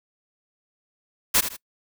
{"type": "noise with echo", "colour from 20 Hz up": "white", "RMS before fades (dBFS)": -18, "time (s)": [1.34, 1.41], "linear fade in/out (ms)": 10, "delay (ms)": 79, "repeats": 2, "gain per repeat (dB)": -10, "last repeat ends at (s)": 1.568, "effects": ["noise-tail reverb RT60 0.1 s tail -23 dB re dry"]}